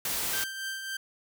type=noise; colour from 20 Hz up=white; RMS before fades=-31 dBFS; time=0.05-0.44 s; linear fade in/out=2 ms
type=tone with tremolo; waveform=sawtooth; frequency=1568 Hz; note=G6; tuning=in tune; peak=-28 dBFS; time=0.33-0.97 s; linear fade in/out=5 ms; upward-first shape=triangle; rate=3.6 Hz; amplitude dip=50%
effects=none